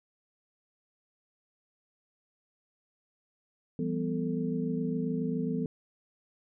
sine tone cluster, 169.6 / 196.9 / 248.7 / 442.6 Hz, E3 / G3 / B3 / A4, +50 / +8 / +12 / +10 cents, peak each -33 / -36 / -32 / -37 dBFS, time 3.79-5.66 s, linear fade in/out 2 ms, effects none

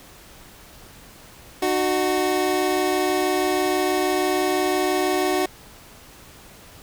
25% pulse tone pair together, 303.9 / 370 Hz, D#4 / F#4, -41 / 0 cents, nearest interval minor third, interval 341 cents, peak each -21 / -17 dBFS, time 1.62-5.46 s, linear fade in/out 5 ms, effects pink hiss -46 dBFS RMS until 6.82 s

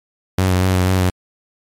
sawtooth tone with vibrato, 92.6 Hz, F#2, 2 cents sharp, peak -9 dBFS, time 0.38-1.1 s, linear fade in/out 5 ms, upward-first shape sine, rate 4.1 Hz, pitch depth 27 cents each way, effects MP3 64 kbps

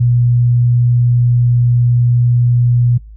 sine tone, 121.1 Hz, B2, 34 cents flat, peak -8 dBFS, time 0-2.98 s, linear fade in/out 10 ms, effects noise-tail reverb RT60 0.3 s tail -25 dB re dry + added 53 Hz sine -32 dBFS peak until 3.16 s

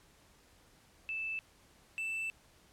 sine / triangle tone pair in turn, 2637 / 2652 Hz, E7 / E7, 0 / +10 cents, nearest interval unison, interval 10 cents, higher second, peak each -35 / -33 dBFS, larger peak second, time 1.09-1.39 / 1.98-2.3 s, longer second, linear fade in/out 0 ms, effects pink hiss -64 dBFS RMS until 2.72 s + low-pass 12000 Hz 12 dB/octave

